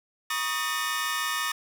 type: tone cluster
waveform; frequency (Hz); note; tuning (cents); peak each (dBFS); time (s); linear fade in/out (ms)
sawtooth; 961 / 1116 / 1242 / 1810 / 2918; B5 / C#6 / D#6 / A6 / F#7; -48 / +11 / -3 / +48 / -25; -35 / -31 / -28 / -27 / -34; 0.3-1.52; 5
effects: none